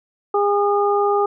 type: harmonic tone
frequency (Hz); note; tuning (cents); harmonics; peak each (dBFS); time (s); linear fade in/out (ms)
407.2; G#4; -34; 1 / 2 / 3; -17 / -20 / -22; 0.34-1.26; 5
effects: none